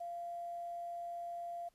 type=tone with quantisation; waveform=sine; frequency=691 Hz; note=F5; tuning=19 cents flat; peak=-40 dBFS; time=0-1.69 s; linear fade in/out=10 ms; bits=11; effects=pink hiss -75 dBFS RMS until 1.74 s + resampled to 32000 Hz